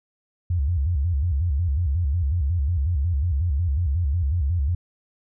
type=tone with vibrato; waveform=sine; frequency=77.78 Hz; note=D#2; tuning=in tune; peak=-19 dBFS; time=0.5-4.75 s; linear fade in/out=5 ms; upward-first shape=square; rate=5.5 Hz; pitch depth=210 cents each way; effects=none